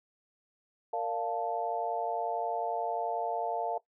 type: chord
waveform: sine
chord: Bb major seventh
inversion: none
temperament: equal with one note detuned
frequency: 461.9 / 587.3 / 698.5 / 880 Hz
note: Bb4 / D5 / F5 / A5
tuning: -16 / 0 / 0 / 0 cents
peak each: -36 / -39 / -33 / -36 dBFS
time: 0.93-3.78 s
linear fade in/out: 5 ms
effects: noise-tail reverb RT60 0.1 s tail -17 dB re dry

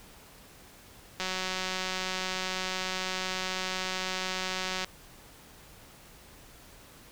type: click train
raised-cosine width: 0.2 ms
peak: -15 dBFS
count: 679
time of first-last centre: 1.2-4.845 s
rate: 186 Hz
effects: pink hiss -53 dBFS RMS until 7.11 s

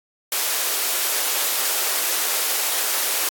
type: high-pass noise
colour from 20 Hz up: white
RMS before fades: -22 dBFS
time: 0.32-3.29 s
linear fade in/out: 2 ms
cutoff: 370 Hz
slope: 24 dB/octave
effects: AAC 64 kbps

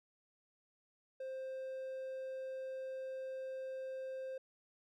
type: tone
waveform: triangle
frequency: 525 Hz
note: C5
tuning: 6 cents sharp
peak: -39 dBFS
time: 1.2-4.38 s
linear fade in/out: 5 ms
effects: none

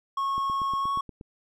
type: tone with pitch glide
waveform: triangle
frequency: 1095 to 1108.4 Hz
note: C#6 to C#6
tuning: -22 to -1 cents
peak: -23 dBFS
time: 0.17-1.01 s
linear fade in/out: 5 ms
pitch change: +21 cents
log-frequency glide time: 0.8-0.88 s
type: click train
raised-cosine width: 3 ms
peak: -28 dBFS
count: 8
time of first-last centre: 0.38-1.211 s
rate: 8.42 Hz
effects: none

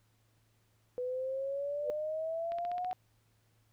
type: exponential sweep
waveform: sine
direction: up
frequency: 493.9 to 740 Hz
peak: -33 dBFS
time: 0.98-2.93 s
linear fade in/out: 0 ms
type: tone with exponential growth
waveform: sine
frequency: 494.7 Hz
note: B4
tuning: 3 cents sharp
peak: -29 dBFS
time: 1.78-1.9 s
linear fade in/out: 0 ms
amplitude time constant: 24 ms
type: click train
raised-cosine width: 0.3 ms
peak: -32 dBFS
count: 7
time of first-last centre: 2.52-2.912 s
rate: 15.3 Hz
effects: added 110 Hz sine -70 dBFS peak until 3.72 s + pink hiss -74 dBFS RMS until 3.72 s

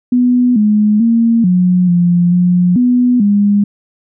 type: tone with pitch steps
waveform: sine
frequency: 247.2 / 210.7 / 230.4 / 180.7 / 174.7 / 178.2 / 247 / 203.7 Hz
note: B3 / G#3 / A#3 / F#3 / F3 / F3 / B3 / G#3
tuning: +2 / +25 / -20 / -41 / +1 / +35 / 0 / -33 cents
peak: -7 dBFS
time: 0.12-3.64 s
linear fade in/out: 5 ms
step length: 440 ms
effects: none

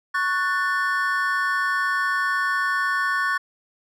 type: chord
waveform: triangle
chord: F# minor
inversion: second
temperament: just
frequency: 1110 / 1480 / 1776 Hz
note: C#6 / F#6 / A6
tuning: +2 / 0 / +16 cents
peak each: -23 dBFS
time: 0.14-3.38 s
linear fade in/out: 10 ms
effects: none

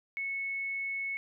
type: tone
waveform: sine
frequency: 2202 Hz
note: C#7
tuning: 12 cents flat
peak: -32 dBFS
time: 0.17-1.17 s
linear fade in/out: 0 ms
effects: none

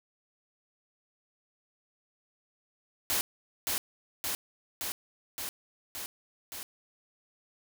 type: noise with echo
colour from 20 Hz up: white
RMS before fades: -29 dBFS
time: 3.1-3.21 s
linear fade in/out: 0 ms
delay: 570 ms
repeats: 6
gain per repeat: -2 dB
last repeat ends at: 6.63 s
effects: none

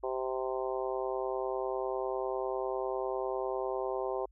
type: harmonic tone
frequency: 130 Hz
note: C3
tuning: 11 cents flat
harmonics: 3 / 4 / 5 / 6 / 7 / 8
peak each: -35 / -37 / -39 / -41 / -42 / -43 dBFS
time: 0.03-4.26 s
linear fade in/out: 10 ms
effects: added 50 Hz sine -58 dBFS peak until 4.31 s

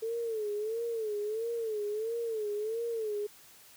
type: tone with vibrato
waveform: sine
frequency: 440 Hz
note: A4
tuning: in tune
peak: -31 dBFS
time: 0.02-3.27 s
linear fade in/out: 10 ms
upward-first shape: sine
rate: 1.5 Hz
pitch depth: 110 cents each way
effects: white hiss -56 dBFS RMS until 3.76 s

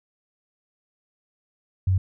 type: tone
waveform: sine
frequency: 93.8 Hz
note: F#2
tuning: 24 cents sharp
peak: -17 dBFS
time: 1.87-1.98 s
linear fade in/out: 5 ms
effects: none

